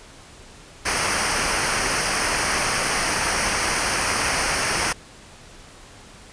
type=noise with comb filter; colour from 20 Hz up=pink; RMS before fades=-22 dBFS; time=0.85-4.93 s; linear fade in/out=10 ms; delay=0.27 ms; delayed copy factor=-0.7; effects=pink hiss -45 dBFS RMS until 6.32 s + resampled to 22050 Hz